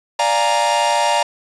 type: chord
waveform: 45% pulse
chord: Bb dominant seventh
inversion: first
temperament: equal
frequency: 587.3 / 698.5 / 830.6 / 932.3 Hz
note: D5 / F5 / Ab5 / Bb5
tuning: 0 / 0 / 0 / 0 cents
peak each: -21 / -22 / -22 / -17 dBFS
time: 0.19-1.23 s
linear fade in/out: 5 ms
effects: resampled to 22050 Hz + 8-bit